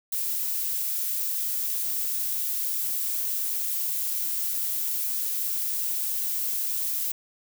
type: noise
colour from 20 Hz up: violet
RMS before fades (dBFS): -28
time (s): 0.12-7.12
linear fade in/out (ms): 5
effects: none